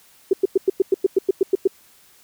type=tone bursts; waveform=sine; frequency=383.7 Hz; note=G4; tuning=37 cents flat; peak=-11 dBFS; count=12; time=0.31-1.675 s; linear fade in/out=5 ms; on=23 ms; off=99 ms; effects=white hiss -53 dBFS RMS until 2.23 s